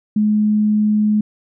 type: tone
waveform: sine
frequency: 211.7 Hz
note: G#3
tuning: 33 cents sharp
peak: -12 dBFS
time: 0.16-1.21 s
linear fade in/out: 5 ms
effects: none